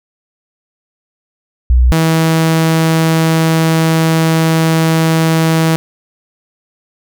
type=tone pair in turn; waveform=sine / sawtooth; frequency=61.74 / 161.81 Hz; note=B1 / E3; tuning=0 / -32 cents; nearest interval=octave + perfect fourth; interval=1668 cents; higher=second; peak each=-5 dBFS; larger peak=neither; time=1.7-1.92 / 1.92-5.76 s; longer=second; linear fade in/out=0 ms; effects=none